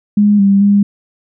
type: tone with pitch steps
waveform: sine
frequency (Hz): 206.6 / 197.9 / 202.3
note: G#3 / G3 / G#3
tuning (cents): -9 / +17 / -45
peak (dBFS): -6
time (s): 0.17-0.83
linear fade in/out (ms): 5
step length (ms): 220
effects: none